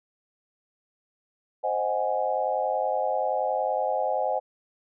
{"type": "chord", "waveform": "sine", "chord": "Ab dominant seventh", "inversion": "first", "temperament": "equal", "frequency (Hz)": [523.3, 622.3, 740, 830.6], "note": ["C5", "Eb5", "Gb5", "Ab5"], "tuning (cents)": [0, 0, 0, 0], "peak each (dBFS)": -29, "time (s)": [1.63, 4.4], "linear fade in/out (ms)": 20, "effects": []}